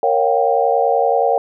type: chord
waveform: sine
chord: G half-diminished seventh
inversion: first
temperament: equal with one note detuned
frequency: 466.2 / 554.4 / 713.5 / 784 Hz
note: Bb4 / Db5 / F5 / G5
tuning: 0 / 0 / +37 / 0 cents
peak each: -18 dBFS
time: 0.03-1.38 s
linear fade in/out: 2 ms
effects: none